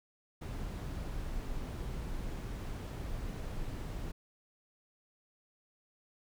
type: noise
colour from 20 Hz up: brown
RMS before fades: -39 dBFS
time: 0.41-4.12 s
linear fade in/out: 10 ms
effects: none